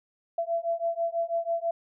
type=beating tone pair; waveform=sine; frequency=670 / 676.1 Hz; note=E5 / E5; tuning=+28 / +44 cents; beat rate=6.1 Hz; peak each=-29 dBFS; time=0.38-1.71 s; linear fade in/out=5 ms; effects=none